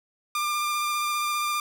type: tone with vibrato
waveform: sawtooth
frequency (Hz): 1195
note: D6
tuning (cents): +30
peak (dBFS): -21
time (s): 0.35-1.6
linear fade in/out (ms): 2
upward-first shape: square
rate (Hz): 15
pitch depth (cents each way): 10
effects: none